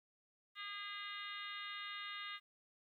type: harmonic tone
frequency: 407.8 Hz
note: G#4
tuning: 32 cents flat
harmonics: 3 / 4 / 5 / 6 / 7 / 8 / 9 / 10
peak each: -50 / -53 / -49 / -60 / -52 / -57 / -51 / -61 dBFS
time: 0.55-2.4 s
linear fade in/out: 50 ms
effects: 13-bit